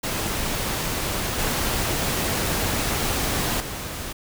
pink noise with level steps, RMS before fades -26 / -24 / -32 dBFS, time 0.03-4.13 s, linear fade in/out 10 ms, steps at 1.39 / 3.6 s, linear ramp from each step 2 ms, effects none

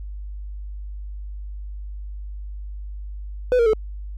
triangle tone with pitch steps, 500 / 466.5 / 435.3 Hz, B4 / A#4 / A4, +21 / +1 / -19 cents, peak -12 dBFS, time 3.52-3.733 s, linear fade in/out 0 ms, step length 71 ms, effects added 50 Hz sine -30 dBFS peak until 4.17 s

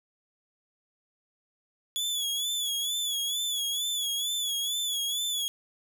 sawtooth tone with vibrato, 3407 Hz, G#7, 44 cents sharp, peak -25 dBFS, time 1.96-5.48 s, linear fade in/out 0 ms, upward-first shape sine, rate 2.2 Hz, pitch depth 68 cents each way, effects none

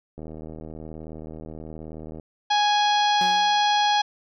click train, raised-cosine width 2 ms, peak -25 dBFS, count 160, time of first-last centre 0.18-2.198 s, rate 78.8 Hz
harmonic tone, 830.6 Hz, G#5, in tune, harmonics 1 / 2 / 3 / 4 / 5 / 6 / 7, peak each -19 / -29 / -34 / -26 / -31 / -35 / -38 dBFS, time 2.5-4.02 s, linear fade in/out 10 ms
sawtooth tone with exponential decay, 183.5 Hz, F#3, 14 cents flat, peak -26 dBFS, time 3.21-3.77 s, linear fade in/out 2 ms, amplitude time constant 120 ms
effects none

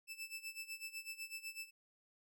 sawtooth tone with tremolo, 2637 Hz, E7, in tune, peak -39 dBFS, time 0.07-1.71 s, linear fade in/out 50 ms, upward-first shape sine, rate 8 Hz, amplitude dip 85%, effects none

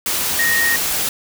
sine tone in noise, 1865 Hz, A#6, in tune, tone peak -15 dBFS, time 0.39-0.76 s, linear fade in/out 2 ms, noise white, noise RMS -20 dBFS, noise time 0.06-1.09 s, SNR +2 dB, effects none

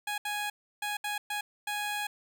15% pulse tone bursts at uneven times, 830.6 Hz, G#5, in tune, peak -25 dBFS, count 6, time 0.07-0.18 / 0.25-0.5 / 0.82-0.97 / 1.04-1.18 / 1.3-1.41 / 1.67-2.07 s, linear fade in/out 5 ms, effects none

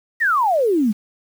sine exponential sweep, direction down, 1945 to 196.8 Hz, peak -14 dBFS, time 0.2-0.93 s, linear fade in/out 20 ms, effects 7-bit

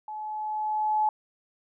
sine tone with level ramp, 856 Hz, A5, 48 cents flat, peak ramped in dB -34 to -20 dBFS, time 0.08-1.09 s, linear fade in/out 2 ms, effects none

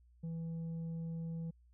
sine tone with tanh clipping, 164.7 Hz, E3, 1 cent flat, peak -39 dBFS, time 0.23-1.51 s, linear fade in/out 10 ms, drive 4 dB, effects added 60 Hz sine -62 dBFS peak until 1.73 s

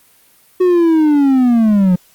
triangle linear sweep, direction down, 370 to 175.9 Hz, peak -6 dBFS, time 0.6-1.96 s, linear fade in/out 10 ms, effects white hiss -50 dBFS RMS until 2.14 s + Opus 32 kbps

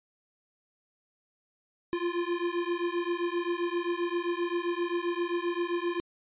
square beating tone pair, 343.5 / 351.1 Hz, F4 / F4, -29 / +9 cents, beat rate 7.6 Hz, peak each -32 / -32 dBFS, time 1.93-6 s, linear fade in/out 0 ms, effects resampled to 8000 Hz

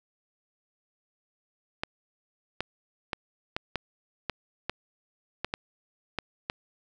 clicks, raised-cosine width 0.3 ms, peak -13 dBFS, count 11, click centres 1.835 / 2.606 / 3.132 / 3.565 / 3.757 / 4.297 / 4.696 / 5.446 / 5.539 / 6.187 / 6.499 s, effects none

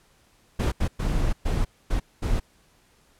brown noise bursts at uneven times, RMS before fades -23 dBFS, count 6, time 0.59-0.72 / 0.8-0.88 / 0.99-1.33 / 1.45-1.65 / 1.9-2 / 2.22-2.4 s, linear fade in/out 10 ms, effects pink hiss -61 dBFS RMS until 3.19 s + low-pass 12000 Hz 12 dB/octave

